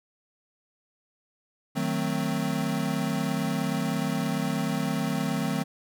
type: chord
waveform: square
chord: D# diminished seventh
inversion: none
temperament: equal with one note detuned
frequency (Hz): 155.56 / 185 / 222 / 261.6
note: D#3 / F#3 / A3 / C4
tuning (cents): 0 / 0 / +16 / 0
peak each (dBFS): -32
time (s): 1.75-5.64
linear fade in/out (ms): 20
effects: none